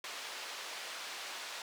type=band-pass noise; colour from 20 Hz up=white; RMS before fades=-44 dBFS; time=0.04-1.62 s; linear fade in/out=2 ms; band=550 to 4400 Hz; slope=12 dB/octave; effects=none

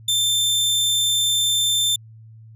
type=tone; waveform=sawtooth; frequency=3565 Hz; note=A7; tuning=22 cents sharp; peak=-14 dBFS; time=0.08-1.96 s; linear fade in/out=5 ms; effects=added 111 Hz sine -41 dBFS peak until 2.55 s + resampled to 32000 Hz

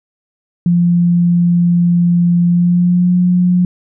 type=tone with pitch glide; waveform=sine; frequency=173.6 to 179.1 Hz; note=F3 to F3; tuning=-10 to +44 cents; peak=-8 dBFS; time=0.66-3.65 s; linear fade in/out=2 ms; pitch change=+54 cents; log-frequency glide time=2.46-3.14 s; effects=none

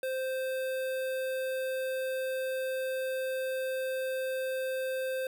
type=tone with notch filter; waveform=square; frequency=522 Hz; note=C5; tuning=4 cents flat; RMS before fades=-33 dBFS; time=0.03-5.27 s; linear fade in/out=2 ms; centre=6000 Hz; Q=1.2; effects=none

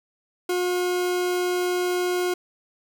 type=tone; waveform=40% pulse; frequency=359.3 Hz; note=F4; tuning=49 cents sharp; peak=-21 dBFS; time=0.49-2.34 s; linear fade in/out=5 ms; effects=none

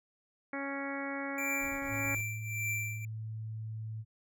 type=harmonic tone; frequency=277.2 Hz; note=C#4; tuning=in tune; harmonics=1 / 2 / 3 / 4 / 5 / 6 / 7 / 8; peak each=-39 / -42 / -45 / -47 / -45 / -45 / -44 / -44 dBFS; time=0.53-2.15 s; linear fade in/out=2 ms
type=tone with tremolo; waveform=square; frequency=2349 Hz; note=D7; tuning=in tune; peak=-32 dBFS; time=1.38-3.05 s; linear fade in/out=2 ms; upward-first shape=triangle; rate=1.7 Hz; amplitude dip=85%
type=noise bursts; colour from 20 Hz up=brown; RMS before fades=-49 dBFS; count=6; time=1.61-2.213 s; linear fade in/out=2 ms; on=83 ms; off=21 ms
type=tone; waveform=sine; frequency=110 Hz; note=A2; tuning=in tune; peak=-37 dBFS; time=1.88-4.05 s; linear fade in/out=50 ms
effects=none

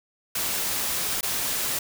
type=noise with dropouts; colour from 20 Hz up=white; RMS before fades=-27 dBFS; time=0.35-1.79 s; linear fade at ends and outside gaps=5 ms; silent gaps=1.21-1.229 s; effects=none

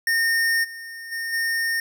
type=tone with level steps; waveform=square; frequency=1830 Hz; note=A#6; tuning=32 cents flat; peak=-19 / -35 / -27 / -22 dBFS; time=0.07-1.8 s; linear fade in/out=2 ms; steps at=0.63 / 1.11 / 1.32 s; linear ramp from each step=20 ms; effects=none

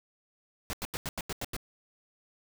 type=noise bursts; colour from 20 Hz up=pink; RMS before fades=-35 dBFS; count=8; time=0.7-1.565 s; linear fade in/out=0 ms; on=32 ms; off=87 ms; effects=none

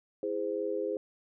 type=chord; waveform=sine; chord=E augmented; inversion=none; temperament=just; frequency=329.6 / 412 / 515 Hz; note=E4 / G#4 / B#4; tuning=0 / -14 / -28 cents; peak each=-37 / -33 / -34 dBFS; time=0.23-0.97 s; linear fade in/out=2 ms; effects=none

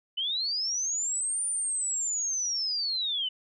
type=linear two-way sweep; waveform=sine; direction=up then down; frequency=2960 to 9290 to 2960 Hz; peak=-27 dBFS; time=0.17-3.29 s; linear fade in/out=10 ms; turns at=1.46 s; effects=none

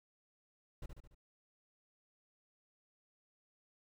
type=noise with echo; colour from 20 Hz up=brown; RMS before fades=-43 dBFS; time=0.82-0.86 s; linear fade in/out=5 ms; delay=72 ms; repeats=4; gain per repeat=-5 dB; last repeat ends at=1.148 s; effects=none

